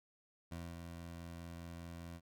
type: tone with ADSR envelope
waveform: 20% pulse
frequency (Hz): 84.9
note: F2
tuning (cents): -48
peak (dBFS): -38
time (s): 0.51-2.21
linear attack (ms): 11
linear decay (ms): 230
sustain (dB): -4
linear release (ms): 54
effects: none